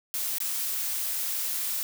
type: noise with dropouts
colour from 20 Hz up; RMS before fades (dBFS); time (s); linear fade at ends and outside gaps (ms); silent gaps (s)
blue; -30; 0.14-1.83; 0; 0.383-0.403
effects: none